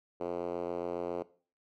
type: tone with band-pass filter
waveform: 5% pulse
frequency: 87.31 Hz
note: F2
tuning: in tune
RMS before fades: -36 dBFS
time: 0.2-1.23 s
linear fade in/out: 10 ms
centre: 440 Hz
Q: 1.9
effects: noise-tail reverb RT60 0.4 s tail -18 dB re dry